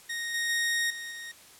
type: tone with level steps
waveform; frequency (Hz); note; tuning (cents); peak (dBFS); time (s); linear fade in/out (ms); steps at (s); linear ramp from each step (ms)
sawtooth; 1864.7; A#6; 0; -28 / -24 / -22 / -33 / -35; 0.09-1.32; 10; 0.34 / 0.49 / 0.9 / 1.11; 5
effects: white hiss -53 dBFS RMS until 1.59 s + low-pass 12000 Hz 12 dB/octave

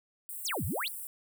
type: high-pass noise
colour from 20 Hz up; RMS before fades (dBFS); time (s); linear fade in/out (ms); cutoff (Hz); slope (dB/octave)
white; -41; 0.29-1.07; 0; 8000; 96
type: exponential two-way sweep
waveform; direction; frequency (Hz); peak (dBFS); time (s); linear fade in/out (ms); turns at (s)
sine; down then up; 8250 to 75.9 to 4665; -31; 0.45-0.88; 0; 0.65
effects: none

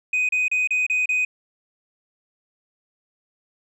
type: tone bursts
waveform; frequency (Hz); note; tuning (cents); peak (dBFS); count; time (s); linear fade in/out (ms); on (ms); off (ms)
sine; 2500; D#7; +8; -16; 6; 0.13-1.25; 5; 160; 32
effects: tanh soft clip ceiling -17 dBFS

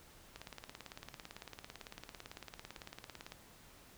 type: click train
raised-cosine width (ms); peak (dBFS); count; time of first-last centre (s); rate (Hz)
0.2; -29; 54; 0.36-3.321; 17.9
effects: pink hiss -60 dBFS RMS until 3.97 s

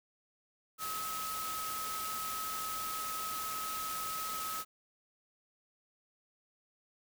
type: tone in noise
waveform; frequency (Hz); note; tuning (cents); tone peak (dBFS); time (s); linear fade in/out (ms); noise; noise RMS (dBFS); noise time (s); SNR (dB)
sine; 1282; E6; -49; -38; 0.78-4.65; 50; white; -41; 0.78-4.65; 0
effects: none

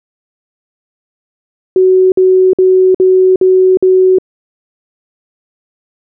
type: tone bursts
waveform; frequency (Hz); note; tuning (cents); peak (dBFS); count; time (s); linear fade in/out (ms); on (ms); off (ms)
sine; 373.1; F#4; +14; -4; 6; 1.76-4.185; 2; 360; 53
effects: none

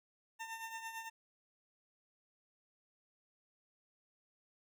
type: tone with tremolo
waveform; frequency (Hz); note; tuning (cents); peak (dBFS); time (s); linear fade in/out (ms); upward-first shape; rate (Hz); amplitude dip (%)
20% pulse; 903; A5; +45; -36; 0.39-1.1; 20; triangle; 8.9; 65
effects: none

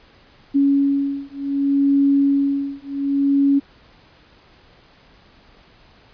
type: beating tone pair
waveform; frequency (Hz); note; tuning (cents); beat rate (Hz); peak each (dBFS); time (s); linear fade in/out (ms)
sine; 278.6 / 279.26; C#4 / C#4; +9 / +13; 0.66; -18; 0.54-3.6; 20
effects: pink hiss -51 dBFS RMS until 6.13 s + resampled to 11025 Hz

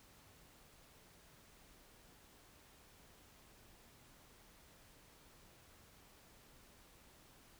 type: silence
effects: pink hiss -64 dBFS RMS until 7.59 s

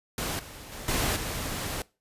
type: noise with level steps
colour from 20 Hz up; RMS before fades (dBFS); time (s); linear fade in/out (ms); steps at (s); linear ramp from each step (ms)
pink; -31 / -44 / -40 / -27 / -33; 0.18-1.82; 2; 0.39 / 0.72 / 0.88 / 1.16; 2
effects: noise-tail reverb RT60 0.3 s tail -22 dB re dry + resampled to 32000 Hz

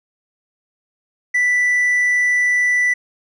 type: tone with hard clipping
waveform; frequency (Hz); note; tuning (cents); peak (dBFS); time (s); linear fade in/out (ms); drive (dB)
sine; 1975.5; B6; 0; -14; 1.34-2.94; 10; 2
effects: none

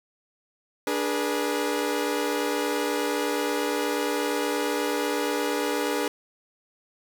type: chord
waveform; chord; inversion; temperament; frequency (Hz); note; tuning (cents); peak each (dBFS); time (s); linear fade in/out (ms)
sawtooth; G# diminished; second; equal with one note detuned; 293.7 / 415.3 / 483.7; D4 / G#4 / B4; 0 / 0 / -36; -25; 0.87-6.08; 2
effects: none

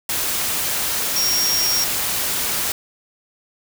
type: tone in noise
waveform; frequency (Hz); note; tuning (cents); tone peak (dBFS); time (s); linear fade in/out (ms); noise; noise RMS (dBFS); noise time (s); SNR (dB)
sine; 5588; F8; 0; -18; 1.16-1.84; 2; white; -22; 0.09-2.72; +1
effects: none

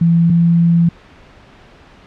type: tone pair in turn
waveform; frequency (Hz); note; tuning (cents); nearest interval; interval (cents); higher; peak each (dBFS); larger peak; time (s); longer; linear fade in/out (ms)
sine; 168.2 / 169.27; E3 / E3; +35 / +46; unison; 11; second; -8; neither; 0.01-0.3 / 0.3-0.89; second; 5
effects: pink hiss -43 dBFS RMS until 2.06 s + low-pass 3000 Hz 12 dB/octave

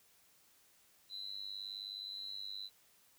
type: tone with amplitude modulation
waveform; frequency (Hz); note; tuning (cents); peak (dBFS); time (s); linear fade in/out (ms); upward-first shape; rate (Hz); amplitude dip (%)
sine; 4001; B7; +22; -38; 1.09-2.7; 50; sine; 99.1; 100
effects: white hiss -68 dBFS RMS until 3.18 s

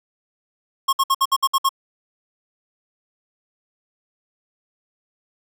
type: tone bursts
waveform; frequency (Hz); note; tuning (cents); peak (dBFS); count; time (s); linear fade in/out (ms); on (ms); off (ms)
square; 1083; C#6; -41; -15; 8; 0.88-1.692; 10; 49; 60
effects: none

